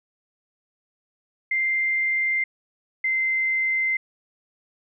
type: tone pair in turn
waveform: sine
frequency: 2093 / 2076 Hz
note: C7 / C7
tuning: 0 / -14 cents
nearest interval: unison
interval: 14 cents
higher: first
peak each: -20 dBFS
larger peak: neither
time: 1.51-2.44 / 3.04-3.97 s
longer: neither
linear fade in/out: 5 ms
effects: none